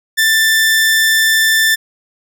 sawtooth tone, 1773 Hz, A6, 13 cents sharp, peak -6 dBFS, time 0.17-1.76 s, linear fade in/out 20 ms, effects none

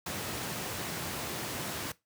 pink high-pass noise, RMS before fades -37 dBFS, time 0.06-1.92 s, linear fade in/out 5 ms, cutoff 100 Hz, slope 12 dB/octave, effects noise-tail reverb RT60 0.2 s tail -19 dB re dry + high-pass 60 Hz 12 dB/octave

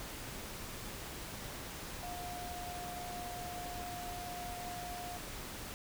sine tone in noise, 711 Hz, F5, 31 cents sharp, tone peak -43 dBFS, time 2.03-5.17 s, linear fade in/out 0 ms, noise pink, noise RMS -45 dBFS, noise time 0-5.74 s, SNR -1 dB, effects none

